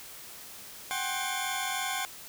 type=tone cluster; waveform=20% pulse; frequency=747 / 790 / 1062 / 3484 Hz; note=F#5 / G5 / C6 / A7; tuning=+16 / +13 / +25 / -18 cents; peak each=-31 dBFS; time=0.91-2.05 s; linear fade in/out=0 ms; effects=white hiss -46 dBFS RMS until 2.28 s